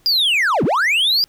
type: linear two-way sweep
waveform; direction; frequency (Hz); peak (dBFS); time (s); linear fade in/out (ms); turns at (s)
triangle; down then up; 4947 to 118.2 to 4947; -12; 0.06-1.24; 0; 0.64
effects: pink hiss -57 dBFS RMS until 1.28 s